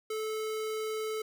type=tone; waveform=square; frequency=435.1 Hz; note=A4; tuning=19 cents flat; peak=-33 dBFS; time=0.1-1.22 s; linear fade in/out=5 ms; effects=none